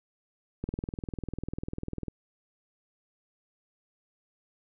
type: click train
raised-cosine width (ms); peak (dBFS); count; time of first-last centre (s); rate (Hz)
3; -20; 30; 0.64-2.083; 20.1
effects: none